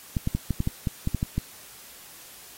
clicks, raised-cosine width 5 ms, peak -12 dBFS, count 11, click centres 0.168 / 0.274 / 0.35 / 0.507 / 0.604 / 0.674 / 0.872 / 1.074 / 1.147 / 1.229 / 1.38 s, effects white hiss -47 dBFS RMS until 2.57 s + AAC 48 kbps

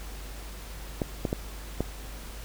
clicks, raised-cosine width 2 ms, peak -13 dBFS, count 4, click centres 1.018 / 1.252 / 1.329 / 1.806 s, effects added 50 Hz sine -39 dBFS peak until 2.44 s + pink hiss -45 dBFS RMS until 2.44 s

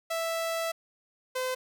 sawtooth tone pair in turn, 659.3 / 512.5 Hz, E5 / C5, 0 / -36 cents, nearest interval major third, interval 436 cents, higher first, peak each -25 dBFS, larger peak neither, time 0.1-0.72 / 1.35-1.55 s, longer first, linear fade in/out 10 ms, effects none

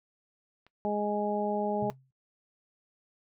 click, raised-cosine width 0.3 ms, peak -40 dBFS, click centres 0.666 s
harmonic tone, 207.7 Hz, G#3, in tune, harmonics 1 / 2 / 3 / 4, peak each -33 / -33 / -33 / -33 dBFS, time 0.85-1.9 s, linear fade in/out 0 ms
sine tone with exponential decay, 132 Hz, C3, 16 cents sharp, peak -33 dBFS, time 1.82-2.11 s, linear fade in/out 5 ms, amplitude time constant 63 ms
effects noise-tail reverb RT60 0.1 s tail -17 dB re dry

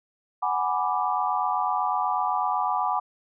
sine chord, G# half-diminished seventh, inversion third, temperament equal with one note detuned, 742.6 / 830.6 / 987.8 / 1174.7 Hz, F#5 / G#5 / B5 / D6, +6 / 0 / 0 / 0 cents, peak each -28 dBFS, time 0.42-3 s, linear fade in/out 10 ms, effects none

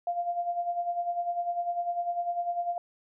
sine tone with tremolo, 697 Hz, F5, 4 cents flat, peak -25 dBFS, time 0.07-2.78 s, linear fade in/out 2 ms, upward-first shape sine, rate 10 Hz, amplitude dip 65%, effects none

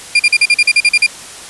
35% pulse tone bursts, 2403 Hz, D7, 39 cents sharp, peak -4 dBFS, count 11, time 0.15-1.065 s, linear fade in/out 5 ms, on 45 ms, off 42 ms, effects white hiss -31 dBFS RMS until 1.49 s + resampled to 24000 Hz

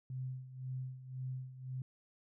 sine tone with tremolo, 129.3 Hz, C3, 20 cents flat, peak -37 dBFS, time 0.1-1.82 s, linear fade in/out 2 ms, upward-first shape sine, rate 1.9 Hz, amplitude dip 75%, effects none

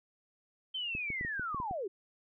sine linear sweep, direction down, 3136 to 350 Hz, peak -34 dBFS, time 0.74-1.88 s, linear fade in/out 10 ms
clicks, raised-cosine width 3 ms, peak -29 dBFS, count 8, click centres 0.951 / 1.103 / 1.211 / 1.249 / 1.396 / 1.546 / 1.601 / 1.711 s
effects none

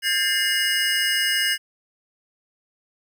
square tone cluster, 1605 / 1784 / 2098 / 2885 / 5120 Hz, G6 / A6 / C7 / F#7 / D#8, +40 / +23 / +4 / -44 / +49 cents, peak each -26 / -29 / -29 / -24 / -28 dBFS, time 0.02-1.58 s, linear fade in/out 50 ms, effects none

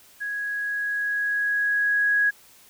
sine tone with level ramp, 1661.2 Hz, G#6, in tune, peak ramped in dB -27 to -17 dBFS, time 0.2-2.31 s, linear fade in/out 20 ms, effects white hiss -53 dBFS RMS until 2.69 s

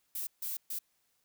violet noise bursts at uneven times, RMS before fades -37 dBFS, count 3, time 0.15-0.27 / 0.42-0.57 / 0.7-0.79 s, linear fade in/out 5 ms, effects white hiss -75 dBFS RMS until 1.24 s

